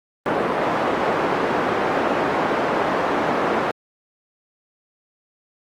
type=band-pass noise; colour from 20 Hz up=pink; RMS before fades=-21 dBFS; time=0.26-3.71 s; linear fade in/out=0 ms; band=320 to 1300 Hz; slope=12 dB/octave; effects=Opus 32 kbps